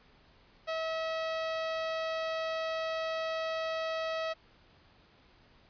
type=tone; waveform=sawtooth; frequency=645 Hz; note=E5; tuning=38 cents flat; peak=-28 dBFS; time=0.67-4.34 s; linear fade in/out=20 ms; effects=pink hiss -62 dBFS RMS until 5.69 s + resampled to 11025 Hz